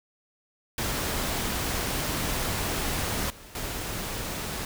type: noise with level steps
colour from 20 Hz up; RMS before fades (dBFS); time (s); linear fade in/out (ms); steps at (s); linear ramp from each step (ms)
pink; -29 / -47 / -33; 0.78-4.65; 2; 3.3 / 3.55; 2
effects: none